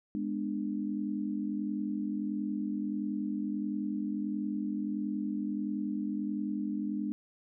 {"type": "chord", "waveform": "sine", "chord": "G# diminished", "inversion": "none", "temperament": "just", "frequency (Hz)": [207.7, 249.2, 299], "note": ["G#3", "B3", "D4"], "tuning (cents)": [0, 16, 31], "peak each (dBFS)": [-34, -38, -35], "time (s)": [0.15, 7.12], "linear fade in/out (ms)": 0, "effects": []}